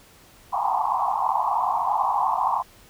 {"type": "band-pass noise", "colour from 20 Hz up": "white", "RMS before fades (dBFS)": -23, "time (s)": [0.52, 2.63], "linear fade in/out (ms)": 20, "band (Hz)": [720, 1100], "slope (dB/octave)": 96, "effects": ["pink hiss -52 dBFS RMS until 2.89 s"]}